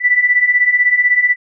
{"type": "beating tone pair", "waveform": "sine", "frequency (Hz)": [1962, 1978], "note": ["B6", "B6"], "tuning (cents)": [-12, 2], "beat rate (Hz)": 16, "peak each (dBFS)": [-15, -11], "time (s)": [0, 1.36], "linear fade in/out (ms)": 50, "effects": []}